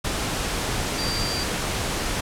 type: tone in noise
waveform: sine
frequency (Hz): 4699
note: D8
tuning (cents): 0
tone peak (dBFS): -28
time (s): 0.98-1.44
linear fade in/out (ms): 10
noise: pink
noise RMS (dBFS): -26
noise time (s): 0.04-2.21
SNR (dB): -5
effects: low-pass 10000 Hz 12 dB/octave